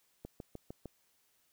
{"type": "click train", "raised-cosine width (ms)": 2, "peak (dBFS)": -30, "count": 5, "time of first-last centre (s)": [0.25, 0.857], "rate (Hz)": 6.59, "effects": ["white hiss -73 dBFS RMS until 1.52 s"]}